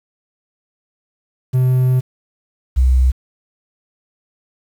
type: tone pair in turn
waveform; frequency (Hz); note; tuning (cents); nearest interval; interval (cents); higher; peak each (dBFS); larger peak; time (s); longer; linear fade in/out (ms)
triangle / sine; 127.9 / 63.95; C3 / C2; -39 / -39; octave; 1200; first; -9; neither; 1.53-2.01 / 2.76-3.12; first; 20
effects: 7-bit